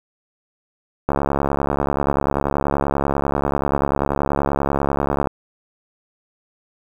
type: click train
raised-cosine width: 1 ms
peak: -5 dBFS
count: 295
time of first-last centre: 1.09-5.272 s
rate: 70.3 Hz
effects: 7-bit